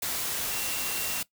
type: tone in noise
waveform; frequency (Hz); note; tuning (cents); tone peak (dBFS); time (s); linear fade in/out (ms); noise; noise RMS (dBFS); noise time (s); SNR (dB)
sine; 2744; F7; -31; -38; 0.51-1.22; 5; white; -31; 0.02-1.23; -10
effects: noise-tail reverb RT60 0.1 s tail -19 dB re dry